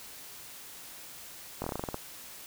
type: slowing click train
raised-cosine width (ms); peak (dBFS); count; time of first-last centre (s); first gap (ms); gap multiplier
1; -19; 10; 1.62-1.944; 21; 1.13
effects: white hiss -47 dBFS RMS until 2.46 s